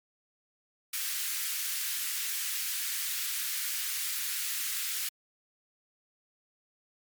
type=high-pass noise; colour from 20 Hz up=white; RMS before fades=-33 dBFS; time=0.93-5.09 s; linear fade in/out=5 ms; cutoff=1500 Hz; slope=24 dB/octave; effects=MP3 96 kbps